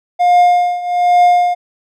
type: tone with tremolo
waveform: triangle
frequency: 710 Hz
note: F5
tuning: 28 cents sharp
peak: -3 dBFS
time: 0.19-1.55 s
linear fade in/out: 20 ms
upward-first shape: triangle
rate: 1.2 Hz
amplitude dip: 85%
effects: none